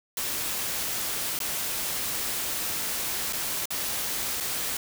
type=noise with dropouts; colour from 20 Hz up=white; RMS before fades=-30 dBFS; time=0.17-4.77 s; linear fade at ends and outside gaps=2 ms; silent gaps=1.39-1.402 / 3.326-3.331 / 3.656-3.705 / 4.402-4.406 s; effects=none